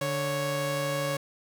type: tone pair together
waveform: sawtooth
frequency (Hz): 146.55 / 554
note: D3 / C#5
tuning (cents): -3 / -1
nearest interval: octave + major seventh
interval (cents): 2302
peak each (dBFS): -28 / -25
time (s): 0.01-1.17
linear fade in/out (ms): 5
effects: none